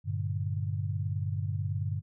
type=chord; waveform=sine; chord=G minor; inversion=none; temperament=equal; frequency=98 / 116.54 / 146.83 Hz; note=G2 / Bb2 / D3; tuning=0 / 0 / 0 cents; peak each=-31 / -36 / -35 dBFS; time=0.04-2.02 s; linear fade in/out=50 ms; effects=none